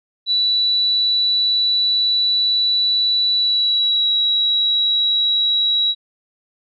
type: tone with pitch glide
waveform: sine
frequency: 3951 to 3876 Hz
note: B7 to B7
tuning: 0 to -33 cents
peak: -14 dBFS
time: 0.26-5.95 s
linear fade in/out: 50 ms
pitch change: -33 cents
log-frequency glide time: 3.35-4.09 s
effects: none